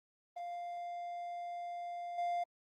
triangle tone with level steps, 698.5 Hz, F5, in tune, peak -38 / -31 dBFS, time 0.36-2.44 s, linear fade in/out 10 ms, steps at 2.18 s, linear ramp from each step 5 ms, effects Opus 24 kbps

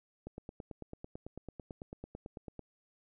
click train, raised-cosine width 2 ms, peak -30 dBFS, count 22, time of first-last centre 0.27-2.593 s, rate 9.04 Hz, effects none

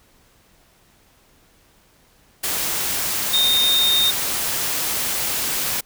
sine tone in noise, 3675 Hz, A#7, 25 cents flat, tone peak -15 dBFS, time 3.33-4.11 s, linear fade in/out 10 ms, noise white, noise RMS -23 dBFS, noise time 2.43-5.81 s, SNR +5 dB, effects pink hiss -56 dBFS RMS until 5.85 s

